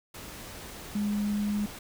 sine tone in noise, 206.7 Hz, G#3, 8 cents flat, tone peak -26 dBFS, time 0.95-1.66 s, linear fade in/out 5 ms, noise pink, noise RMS -43 dBFS, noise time 0.14-1.79 s, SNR +14 dB, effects none

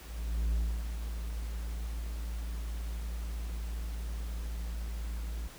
triangle tone with ADSR envelope, 56.3 Hz, A1, 40 cents sharp, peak -24 dBFS, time 0-5.48 s, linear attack 530 ms, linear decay 300 ms, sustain -8 dB, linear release 11 ms, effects pink hiss -51 dBFS RMS until 5.58 s

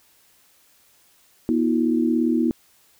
sine tone cluster, 242.1 / 320.7 / 357.7 Hz, B3 / E4 / F4, -34 / -48 / +41 cents, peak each -20 / -21 / -27 dBFS, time 1.49-2.51 s, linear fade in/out 0 ms, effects white hiss -58 dBFS RMS until 2.99 s

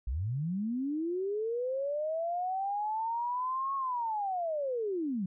sine linear two-way sweep, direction up then down, 51.91 to 1102 to 174.7 Hz, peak -30 dBFS, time 0.07-5.26 s, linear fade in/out 5 ms, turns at 3.75 s, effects none

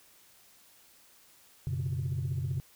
sine chord, F# suspended fourth, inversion none, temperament just, 92.5 / 123.33 / 138.75 Hz, F#2 / B2 / C#3, 0 / -2 / +2 cents, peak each -34 / -33 / -32 dBFS, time 1.67-2.6 s, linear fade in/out 0 ms, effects tanh soft clip ceiling -25 dBFS + white hiss -60 dBFS RMS until 2.75 s

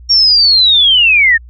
sine linear sweep, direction down, 5588 to 1765 Hz, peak -5 dBFS, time 0.09-1.38 s, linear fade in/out 20 ms, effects added 60 Hz sine -32 dBFS peak until 1.49 s

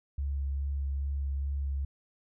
sine tone with vibrato, 69.5 Hz, C#2, 5 cents sharp, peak -29 dBFS, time 0.18-1.85 s, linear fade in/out 5 ms, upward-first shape sine, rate 2.4 Hz, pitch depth 15 cents each way, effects none

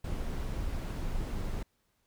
brown noise, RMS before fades -34 dBFS, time 0.04-1.63 s, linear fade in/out 5 ms, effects pink hiss -75 dBFS RMS until 2.06 s

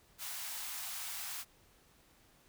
white high-pass noise, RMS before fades -42 dBFS, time 0.18-1.45 s, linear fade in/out 50 ms, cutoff 690 Hz, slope 48 dB/octave, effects pink hiss -66 dBFS RMS until 2.48 s

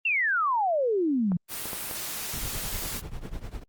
sine exponential sweep, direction down, 2794 to 166.5 Hz, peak -22 dBFS, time 0.05-1.37 s, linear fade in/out 5 ms
clicks, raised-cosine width 1 ms, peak -23 dBFS, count 4, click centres 1.319 / 1.656 / 1.732 / 1.912 s
white noise, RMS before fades -34 dBFS, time 1.48-3.02 s, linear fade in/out 50 ms
brown noise with tremolo, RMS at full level -32 dBFS, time 2.33-3.64 s, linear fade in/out 10 ms, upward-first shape triangle, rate 10 Hz, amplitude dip 90%
effects Opus 32 kbps

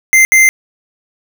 square tone bursts at uneven times, 2083 Hz, C7, 8 cents flat, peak -5 dBFS, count 2, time 0.13-0.25 / 0.32-0.49 s, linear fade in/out 0 ms, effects none

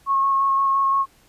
sine tone with vibrato, 1091 Hz, C#6, 28 cents flat, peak -16 dBFS, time 0.06-1.06 s, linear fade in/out 50 ms, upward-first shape square, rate 5.8 Hz, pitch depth 10 cents each way, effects pink hiss -56 dBFS RMS until 1.28 s + resampled to 32000 Hz

